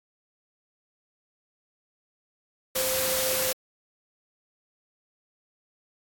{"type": "tone in noise", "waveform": "sine", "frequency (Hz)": 520, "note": "C5", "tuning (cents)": -11, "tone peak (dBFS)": -29, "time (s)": [2.75, 3.53], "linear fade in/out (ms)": 10, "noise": "white", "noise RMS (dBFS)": -27, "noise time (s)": [2.75, 3.53], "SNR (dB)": -5, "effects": ["AAC 64 kbps"]}